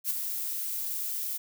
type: noise with ADSR envelope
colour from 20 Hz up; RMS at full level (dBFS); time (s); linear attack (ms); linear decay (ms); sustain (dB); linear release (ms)
violet; -26; 0.04-1.38; 65; 6; -7; 14
effects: none